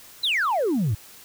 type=exponential sweep; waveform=sine; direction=down; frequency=4186 to 92.5 Hz; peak=-18 dBFS; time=0.23-0.95 s; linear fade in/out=10 ms; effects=tanh soft clip ceiling -18 dBFS + white hiss -47 dBFS RMS until 1.24 s